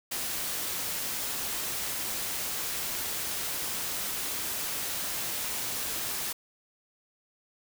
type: noise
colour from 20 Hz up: white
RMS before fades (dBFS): -33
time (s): 0.11-6.33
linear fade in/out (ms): 10
effects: none